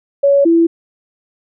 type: tone pair in turn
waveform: sine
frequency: 561 / 333.6 Hz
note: C#5 / E4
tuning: +21 / +21 cents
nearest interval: major sixth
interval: 900 cents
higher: first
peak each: -7 dBFS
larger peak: neither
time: 0.23-0.45 / 0.45-0.67 s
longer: neither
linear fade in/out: 10 ms
effects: none